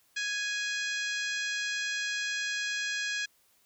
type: harmonic tone with a mistuned harmonic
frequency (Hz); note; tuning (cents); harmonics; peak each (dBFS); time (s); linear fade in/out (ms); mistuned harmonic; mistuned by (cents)
830.6; G#5; 0; 2 / 3 / 4 / 5 / 6 / 7 / 8 / 9; -33 / -37 / -39 / -41 / -43 / -44 / -45 / -46; 0.16-3.26; 10; 8; -54
effects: white hiss -67 dBFS RMS until 3.65 s